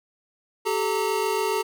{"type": "tone cluster", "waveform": "square", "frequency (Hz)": [385.6, 432.7, 916], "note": ["G4", "A4", "A#5"], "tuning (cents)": [-28, -29, -31], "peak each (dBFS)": [-28, -27, -28], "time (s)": [0.65, 1.63], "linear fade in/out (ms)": 20, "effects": []}